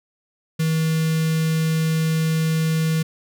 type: tone with notch filter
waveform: square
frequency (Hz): 160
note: D#3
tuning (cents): +49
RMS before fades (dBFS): -20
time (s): 0.59-3.03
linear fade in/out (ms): 10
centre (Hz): 770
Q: 0.65
effects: none